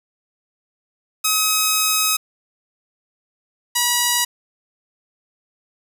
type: tone pair in turn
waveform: 5% pulse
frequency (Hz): 1271 / 967.1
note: D#6 / B5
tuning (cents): +36 / -37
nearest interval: perfect fourth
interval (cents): 473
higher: first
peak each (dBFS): -4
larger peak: neither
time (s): 1.24-2.17 / 3.75-4.25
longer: first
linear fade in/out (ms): 10
effects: none